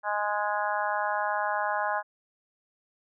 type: harmonic tone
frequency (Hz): 207.8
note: G#3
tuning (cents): +1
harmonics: 3 / 4 / 5 / 6 / 7 / 8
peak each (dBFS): -33 / -30 / -32 / -38 / -34 / -35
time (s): 0.03-2.03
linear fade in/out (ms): 50
effects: none